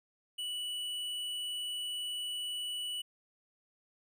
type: tone with hard clipping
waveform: sine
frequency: 2954 Hz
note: F#7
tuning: 3 cents flat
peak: -37 dBFS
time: 0.38-3.02 s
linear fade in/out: 10 ms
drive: 9 dB
effects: none